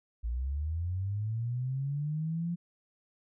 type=linear sweep; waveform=sine; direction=up; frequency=55 to 174.61 Hz; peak=-30 dBFS; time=0.23-2.56 s; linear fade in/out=20 ms; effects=none